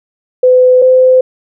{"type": "tone pair in turn", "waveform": "sine", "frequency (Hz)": [506, 513.1], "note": ["B4", "C5"], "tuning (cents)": [42, -34], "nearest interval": "unison", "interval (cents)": 24, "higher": "second", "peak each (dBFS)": -3, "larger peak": "neither", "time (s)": [[0.43, 0.82], [0.82, 1.21]], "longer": "neither", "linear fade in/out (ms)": 5, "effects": []}